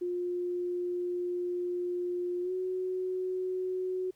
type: tone with pitch glide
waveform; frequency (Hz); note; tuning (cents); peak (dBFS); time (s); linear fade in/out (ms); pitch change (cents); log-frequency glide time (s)
sine; 355.1 to 370; F4 to F#4; +29 to 0; -30; 0.01-4.11; 10; +71; 2.42-2.52
effects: pink hiss -69 dBFS RMS until 4.15 s